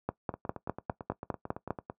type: two click trains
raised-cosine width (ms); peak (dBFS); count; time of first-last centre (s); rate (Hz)
1; -16 / -24; 9 / 15; 0.09-1.706 / 0.34-1.899; 4.95 / 8.98
effects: noise-tail reverb RT60 0.1 s tail -18 dB re dry + high-pass 80 Hz 12 dB/octave